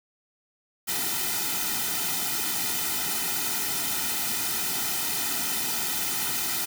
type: noise with comb filter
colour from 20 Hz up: white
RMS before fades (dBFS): -28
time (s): 0.87-6.66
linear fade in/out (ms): 20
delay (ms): 1.8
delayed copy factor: -1
effects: none